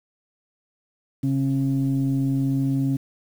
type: tone pair together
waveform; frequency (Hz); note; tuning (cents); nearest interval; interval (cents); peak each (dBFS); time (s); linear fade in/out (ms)
sine; 135.84 / 271.4; C#3 / C#4; -35 / -36; octave; 1199; -21; 1.23-2.97; 10
effects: tanh soft clip ceiling -14 dBFS + 8-bit